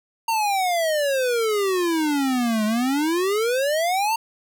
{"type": "exponential two-way sweep", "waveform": "square", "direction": "down then up", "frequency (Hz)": [925, 210, 925], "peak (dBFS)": -20, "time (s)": [0.28, 4.16], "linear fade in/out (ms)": 5, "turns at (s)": 2.65, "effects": []}